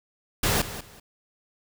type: noise with echo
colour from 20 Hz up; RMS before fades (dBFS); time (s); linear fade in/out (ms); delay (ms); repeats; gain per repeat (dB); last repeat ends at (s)
pink; -23; 0.43-0.62; 5; 190; 2; -13; 1
effects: none